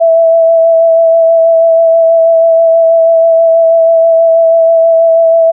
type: tone with vibrato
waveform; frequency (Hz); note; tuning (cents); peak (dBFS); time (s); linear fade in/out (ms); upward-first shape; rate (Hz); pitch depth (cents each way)
sine; 659.3; E5; 0; -3; 0-5.52; 20; sine; 6.2; 16
effects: none